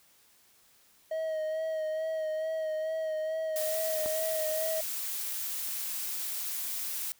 triangle tone with vibrato, 632 Hz, D#5, 27 cents sharp, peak -28 dBFS, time 1.11-4.81 s, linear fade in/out 5 ms, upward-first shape sine, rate 2.3 Hz, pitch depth 25 cents each way
blue noise, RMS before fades -35 dBFS, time 3.56-7.12 s, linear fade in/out 0 ms
click, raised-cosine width 1 ms, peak -25 dBFS, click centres 4.06 s
effects white hiss -63 dBFS RMS until 7.19 s

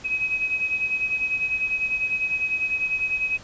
sine beating tone pair, 2539 / 2549 Hz, D#7 / D#7, +34 / +41 cents, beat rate 10 Hz, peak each -23 / -29 dBFS, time 0.04-3.38 s, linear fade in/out 20 ms, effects pink hiss -45 dBFS RMS until 3.43 s + resampled to 16000 Hz

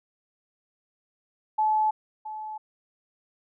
sine tone with echo, 862 Hz, A5, 36 cents flat, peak -20 dBFS, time 1.58-1.91 s, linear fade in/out 10 ms, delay 670 ms, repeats 1, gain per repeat -13 dB, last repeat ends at 2.58 s, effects none

